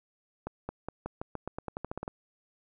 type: accelerating click train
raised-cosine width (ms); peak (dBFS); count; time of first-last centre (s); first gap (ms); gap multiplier
1; -21; 15; 0.47-2.079; 220; 0.89
effects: none